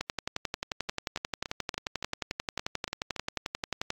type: two click trains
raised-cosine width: 0.2 ms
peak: -13 / -18 dBFS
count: 45 / 9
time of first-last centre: 0.01-3.904 / 0.89-3.163 s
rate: 11.3 / 3.52 Hz
effects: AAC 64 kbps